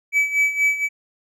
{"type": "tone with tremolo", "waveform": "triangle", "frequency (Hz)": 2293, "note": "D7", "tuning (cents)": -42, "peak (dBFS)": -12, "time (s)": [0.12, 0.89], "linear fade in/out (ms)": 50, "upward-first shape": "sine", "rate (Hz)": 4.2, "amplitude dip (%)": 75, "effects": []}